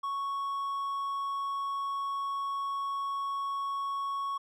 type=tone; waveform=triangle; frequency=1108.7 Hz; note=C#6; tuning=in tune; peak=-29 dBFS; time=0.03-4.38 s; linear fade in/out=10 ms; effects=none